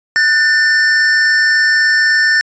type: tone pair together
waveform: square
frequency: 1480 / 1788.2 Hz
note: F#6 / A6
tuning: 0 / +28 cents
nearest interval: minor third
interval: 328 cents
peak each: -19 / -10 dBFS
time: 0.16-2.41 s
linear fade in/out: 0 ms
effects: resampled to 16000 Hz